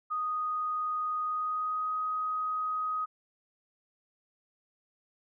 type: tone with pitch glide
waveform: sine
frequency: 1242 to 1255.7 Hz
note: D#6 to D#6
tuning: -3 to +15 cents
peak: -29 dBFS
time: 0.1-3.06 s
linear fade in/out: 20 ms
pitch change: +18 cents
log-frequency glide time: 1.24-1.94 s
effects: none